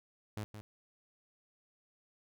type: tone with echo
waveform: sawtooth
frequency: 106 Hz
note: G#2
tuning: 36 cents sharp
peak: -34 dBFS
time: 0.37-0.44 s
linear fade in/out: 0 ms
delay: 170 ms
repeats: 1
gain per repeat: -8 dB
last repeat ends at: 0.61 s
effects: none